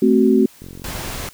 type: chord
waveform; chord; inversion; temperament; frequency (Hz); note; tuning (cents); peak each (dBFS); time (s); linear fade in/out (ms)
sine; F# diminished; first; equal with one note detuned; 220 / 261.6 / 374.9; A3 / C4 / F#4; 0 / 0 / +23; -15; 0.02-0.46; 5
type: click train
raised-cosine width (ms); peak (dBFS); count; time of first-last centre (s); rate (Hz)
3; -23; 21; 0.62-1.062; 45.2
type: noise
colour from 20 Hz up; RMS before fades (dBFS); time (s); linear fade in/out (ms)
pink; -28; 0.84-1.29; 2
effects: white hiss -47 dBFS RMS until 1.33 s